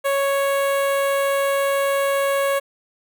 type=tone with notch filter; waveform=sawtooth; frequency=554.4 Hz; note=C#5; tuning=in tune; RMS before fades=-20 dBFS; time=0.04-2.6 s; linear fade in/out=20 ms; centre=5200 Hz; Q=0.84; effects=none